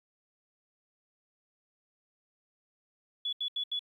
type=tone bursts; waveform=sine; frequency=3410 Hz; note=G#7; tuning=45 cents sharp; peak=-30 dBFS; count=4; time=3.25-3.793 s; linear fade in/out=5 ms; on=78 ms; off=77 ms; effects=11-bit